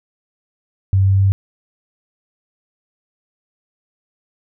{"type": "tone with pitch steps", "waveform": "sine", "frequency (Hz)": [96.4, 96.96, 97.52], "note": ["G2", "G2", "G2"], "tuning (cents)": [-28, -18, -8], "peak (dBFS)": -10, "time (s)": [0.93, 1.32], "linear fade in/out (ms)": 0, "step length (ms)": 130, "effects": []}